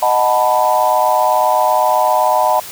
sine chord, B dominant seventh, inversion first, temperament equal, 622.3 / 740 / 880 / 987.8 Hz, D#5 / F#5 / A5 / B5, 0 / 0 / 0 / 0 cents, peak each -16 dBFS, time 0.02-2.6 s, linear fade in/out 5 ms, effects white hiss -31 dBFS RMS until 2.71 s

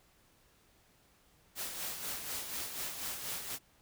white noise with tremolo, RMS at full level -38 dBFS, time 1.55-3.59 s, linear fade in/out 50 ms, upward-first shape sine, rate 4.1 Hz, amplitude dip 50%, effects pink hiss -67 dBFS RMS until 3.81 s

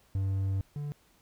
triangle tone pair in turn, 96.8 / 145.92 Hz, G2 / D3, -21 / -11 cents, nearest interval perfect fifth, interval 710 cents, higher second, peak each -25 / -31 dBFS, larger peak first, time 0.15-0.61 / 0.76-0.92 s, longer first, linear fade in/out 0 ms, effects pink hiss -65 dBFS RMS until 1.21 s

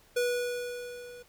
square tone with level ramp, 487.9 Hz, B4, 21 cents flat, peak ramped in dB -25 to -46 dBFS, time 0.16-1.23 s, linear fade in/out 10 ms, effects pink hiss -61 dBFS RMS until 1.28 s

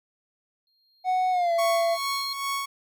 triangle tone with exponential growth, 4221 Hz, C8, 14 cents sharp, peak -27 dBFS, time 0.67-2.33 s, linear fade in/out 1 ms, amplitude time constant 360 ms
triangle tone with pitch glide, 740 to 674.7 Hz, F#5 to E5, 0 to +40 cents, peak -19 dBFS, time 1.04-1.98 s, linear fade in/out 50 ms, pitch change -160 cents, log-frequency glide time 1.31-1.53 s
sawtooth tone with tremolo, 1108.7 Hz, C#6, in tune, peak -22 dBFS, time 1.58-2.66 s, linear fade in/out 10 ms, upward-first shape sine, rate 2.4 Hz, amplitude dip 60%
effects none

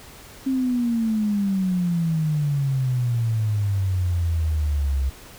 sine exponential sweep, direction down, 268.4 to 65.41 Hz, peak -19 dBFS, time 0.46-5.1 s, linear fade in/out 10 ms, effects pink hiss -44 dBFS RMS until 5.38 s

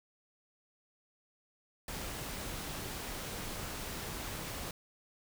pink noise, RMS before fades -41 dBFS, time 1.88-4.71 s, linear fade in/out 2 ms, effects none

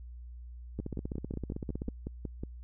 two click trains, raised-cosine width 3 ms, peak -24 / -23 dBFS, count 10 / 18, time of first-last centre 0.79-2.435 / 0.8-1.883 s, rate 5.47 / 15.7 Hz, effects added 60 Hz sine -43 dBFS peak until 2.63 s

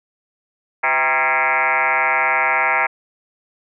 sine tone with frequency modulation, 1508 Hz, F#6, 32 cents sharp, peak -14 dBFS, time 0.83-2.87 s, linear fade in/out 10 ms, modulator 143 Hz, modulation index 5.7, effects none

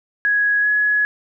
sine tone with pitch glide, 1666 to 1687.3 Hz, G#6 to G#6, +5 to +27 cents, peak -14 dBFS, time 0.25-1.05 s, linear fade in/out 0 ms, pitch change +22 cents, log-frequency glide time 0.61-0.67 s, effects none

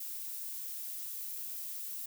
violet noise, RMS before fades -41 dBFS, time 0-2.06 s, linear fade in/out 5 ms, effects none

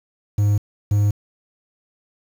triangle tone pair in turn, 103 / 103 Hz, G#2 / G#2, -14 / -14 cents, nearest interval unison, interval 0 cents, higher neither, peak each -12 / -12 dBFS, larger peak neither, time 0.38-0.58 / 0.91-1.11 s, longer neither, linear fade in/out 5 ms, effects 7-bit

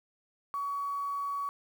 sine tone with quantisation, 1130 Hz, C#6, 33 cents sharp, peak -31 dBFS, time 0.54-1.49 s, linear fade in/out 0 ms, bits 9, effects none

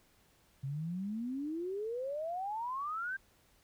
sine exponential sweep, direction up, 131.2 to 1600 Hz, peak -35 dBFS, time 0.63-3.17 s, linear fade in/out 10 ms, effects pink hiss -68 dBFS RMS until 3.63 s

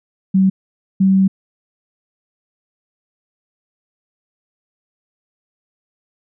sine tone pair in turn, 190.7 / 191.8 Hz, G3 / G3, -47 / -37 cents, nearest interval unison, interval 10 cents, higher second, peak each -9 dBFS, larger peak neither, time 0.34-0.5 / 1-1.28 s, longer second, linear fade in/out 10 ms, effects none

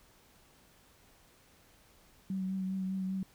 sine tone with vibrato, 189.4 Hz, F#3, 41 cents sharp, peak -32 dBFS, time 2.3-3.23 s, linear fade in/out 2 ms, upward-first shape triangle, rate 5 Hz, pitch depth 25 cents each way, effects pink hiss -63 dBFS RMS until 3.34 s

